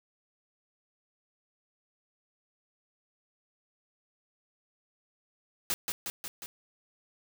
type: noise with echo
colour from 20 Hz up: white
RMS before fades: -30 dBFS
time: 5.7-5.74 s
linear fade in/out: 0 ms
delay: 180 ms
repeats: 4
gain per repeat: -3 dB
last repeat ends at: 6.46 s
effects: none